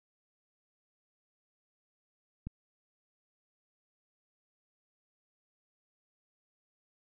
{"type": "click", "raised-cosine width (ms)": 5, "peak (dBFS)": -26, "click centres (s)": 2.47, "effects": []}